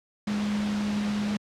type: tone in noise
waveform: sine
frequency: 207.7 Hz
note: G#3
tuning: in tune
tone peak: -25 dBFS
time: 0.27-1.37 s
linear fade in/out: 5 ms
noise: pink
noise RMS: -35 dBFS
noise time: 0.27-1.37 s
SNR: +7 dB
effects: high-pass 100 Hz 12 dB/octave + low-pass 5000 Hz 12 dB/octave